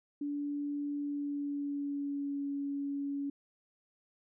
sine tone with pitch glide, 288.7 to 281.6 Hz, D4 to C#4, -30 to +27 cents, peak -33 dBFS, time 0.21-3.3 s, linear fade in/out 5 ms, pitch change -43 cents, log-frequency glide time 0.96-2.47 s, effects none

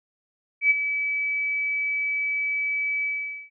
sine tone with ADSR envelope, 2293 Hz, D7, 42 cents flat, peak -13 dBFS, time 0.61-3.5 s, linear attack 93 ms, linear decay 24 ms, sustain -10 dB, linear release 460 ms, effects none

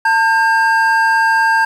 triangle tone pair together, 898 / 1600 Hz, A5 / G6, +35 / +35 cents, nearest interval minor seventh, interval 1000 cents, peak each -11 dBFS, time 0.05-1.65 s, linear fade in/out 5 ms, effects 7-bit

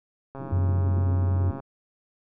click train, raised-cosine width 1 ms, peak -25 dBFS, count 171, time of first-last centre 0.35-1.6 s, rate 136 Hz
pink band-pass noise, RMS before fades -36 dBFS, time 0.37-1.61 s, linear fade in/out 50 ms, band 110 to 380 Hz, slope 48 dB/octave
sine tone, 92.2 Hz, F#2, 6 cents flat, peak -20 dBFS, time 0.52-1.51 s, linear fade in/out 5 ms
effects none

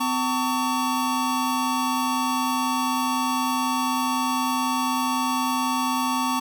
square tone cluster, 255 / 901 / 1125 Hz, C4 / A5 / C#6, -44 / +41 / +25 cents, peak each -27 dBFS, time 0-6.4 s, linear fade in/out 10 ms, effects none

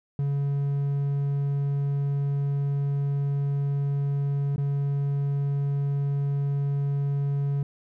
triangle tone with dropouts, 140.9 Hz, C#3, 29 cents sharp, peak -21 dBFS, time 0.19-7.63 s, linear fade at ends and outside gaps 2 ms, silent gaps 4.561-4.58 s, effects none

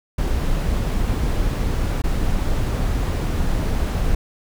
brown noise with dropouts, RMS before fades -20 dBFS, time 0.18-4.15 s, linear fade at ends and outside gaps 5 ms, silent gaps 2.02-2.038 s, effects none

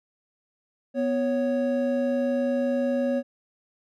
triangle tone pair together, 247.6 / 553.8 Hz, B3 / C#5, +5 / -2 cents, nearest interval octave + major second, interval 1393 cents, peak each -23 dBFS, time 0.94-3.23 s, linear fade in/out 50 ms, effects none

